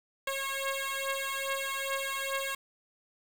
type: beating tone pair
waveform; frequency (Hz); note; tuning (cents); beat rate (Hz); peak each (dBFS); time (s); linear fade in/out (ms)
10% pulse; 543 / 545.4; C#5 / C#5; -36 / -28; 2.4; -26; 0.27-2.55; 5
effects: 8-bit